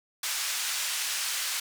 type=band-pass noise; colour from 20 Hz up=white; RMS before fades=-31 dBFS; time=0.23-1.6 s; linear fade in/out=5 ms; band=1300 to 8400 Hz; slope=12 dB/octave; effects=none